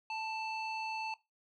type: tone with low-pass filter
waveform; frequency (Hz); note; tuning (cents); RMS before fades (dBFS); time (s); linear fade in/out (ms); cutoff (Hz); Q
square; 883; A5; +6; -39; 0.1-1.14; 2; 3500; 6.2
effects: noise-tail reverb RT60 0.2 s tail -17 dB re dry